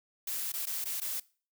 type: noise with dropouts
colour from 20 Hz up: blue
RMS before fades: -35 dBFS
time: 0.27-1.2 s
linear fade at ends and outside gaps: 5 ms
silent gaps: 0.521-0.537 / 0.657-0.668 / 0.843-0.855 / 1.002-1.015 s
effects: noise-tail reverb RT60 0.4 s tail -22 dB re dry